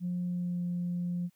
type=tone with pitch glide; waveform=sine; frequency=177.7 to 175.76 Hz; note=F3 to F3; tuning=+30 to +11 cents; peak=-29 dBFS; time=0-1.3 s; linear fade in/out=50 ms; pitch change=-19 cents; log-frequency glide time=0.26-0.63 s; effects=tanh soft clip ceiling -26 dBFS + white hiss -73 dBFS RMS until 1.35 s